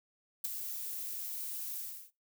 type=noise with ADSR envelope; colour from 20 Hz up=violet; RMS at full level=-30 dBFS; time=0.44-2.11 s; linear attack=10 ms; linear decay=9 ms; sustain=-10 dB; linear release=320 ms; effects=noise-tail reverb RT60 0.2 s tail -18 dB re dry